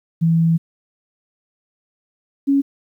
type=tone pair in turn; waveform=sine; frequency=164.81 / 277.7 Hz; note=E3 / C#4; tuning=0 / +3 cents; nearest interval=major sixth; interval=903 cents; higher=second; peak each=-12 dBFS; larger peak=neither; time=0.21-0.58 / 2.47-2.62 s; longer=first; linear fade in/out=20 ms; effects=9-bit